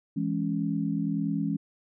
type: chord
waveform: sine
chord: C# minor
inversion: first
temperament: just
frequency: 166.31 / 207.9 / 277.2 Hz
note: E3 / G#3 / C#4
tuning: +16 / +2 / 0 cents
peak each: -30 dBFS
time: 0.16-1.57 s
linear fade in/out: 10 ms
effects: none